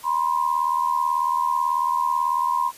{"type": "tone pair together", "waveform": "sine", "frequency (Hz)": [968.3, 1046.5], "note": ["B5", "C6"], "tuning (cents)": [-34, 0], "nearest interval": "minor second", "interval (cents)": 134, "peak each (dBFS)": -22, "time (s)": [0.03, 2.72], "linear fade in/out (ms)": 50, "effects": ["white hiss -45 dBFS RMS until 2.77 s", "resampled to 32000 Hz"]}